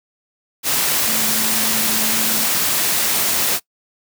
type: tone in noise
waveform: sine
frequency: 220 Hz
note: A3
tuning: in tune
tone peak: -28 dBFS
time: 1.04-2.48 s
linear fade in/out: 50 ms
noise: white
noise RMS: -18 dBFS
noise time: 0.63-3.6 s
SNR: -13 dB
effects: noise-tail reverb RT60 0.1 s tail -22 dB re dry + high-pass 100 Hz 12 dB/octave